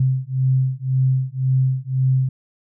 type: beating tone pair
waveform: sine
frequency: 130 / 131.9 Hz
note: C3 / C3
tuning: -11 / +14 cents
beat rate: 1.9 Hz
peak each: -19 dBFS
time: 0-2.29 s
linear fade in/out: 5 ms
effects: none